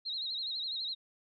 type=tone with vibrato; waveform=sine; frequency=3975 Hz; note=B7; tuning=10 cents sharp; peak=-34 dBFS; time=0.05-0.95 s; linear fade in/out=20 ms; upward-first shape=sine; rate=12 Hz; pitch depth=110 cents each way; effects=none